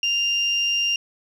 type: tone pair together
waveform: sine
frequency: 2794 / 5588 Hz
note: F7 / F8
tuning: 0 / 0 cents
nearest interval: octave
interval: 1200 cents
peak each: -19 / -26 dBFS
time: 0.03-0.96 s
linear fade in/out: 2 ms
effects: tanh soft clip ceiling -13 dBFS + 9-bit